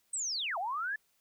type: linear two-way sweep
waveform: sine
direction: down then up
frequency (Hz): 8372 to 655 to 1755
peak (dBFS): -32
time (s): 0.13-0.96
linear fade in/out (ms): 5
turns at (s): 0.58
effects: white hiss -73 dBFS RMS until 1.2 s